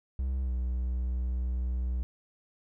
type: tone with pitch glide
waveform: triangle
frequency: 65.41 to 62.06 Hz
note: C2 to B1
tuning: 0 to +9 cents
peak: -26 dBFS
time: 0.19-2.03 s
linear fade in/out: 0 ms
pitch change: -91 cents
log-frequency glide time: 0.43-0.51 s
effects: none